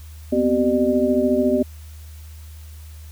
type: tone cluster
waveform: sine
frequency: 244.8 / 258.7 / 385 / 600 Hz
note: B3 / C4 / G4 / D5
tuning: -15 / -19 / -31 / +37 cents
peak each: -21 dBFS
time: 0.32-1.63 s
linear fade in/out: 10 ms
effects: added 77 Hz sine -36 dBFS peak until 3.11 s + white hiss -50 dBFS RMS until 3.11 s